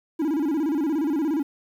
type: tone with vibrato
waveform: triangle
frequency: 302 Hz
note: D4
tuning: 48 cents sharp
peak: -19 dBFS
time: 0.19-1.43 s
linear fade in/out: 10 ms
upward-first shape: square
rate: 17 Hz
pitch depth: 130 cents each way
effects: 9-bit